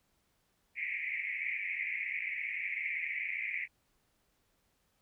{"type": "band-pass noise", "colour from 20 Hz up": "pink", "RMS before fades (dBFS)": -37, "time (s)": [0.75, 3.68], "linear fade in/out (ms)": 50, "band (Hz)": [2000, 2400], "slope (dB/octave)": 96, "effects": ["pink hiss -75 dBFS RMS until 5.01 s"]}